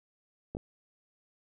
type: clicks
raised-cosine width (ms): 2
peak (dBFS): -24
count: 2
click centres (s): 0.55 / 0.569
effects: none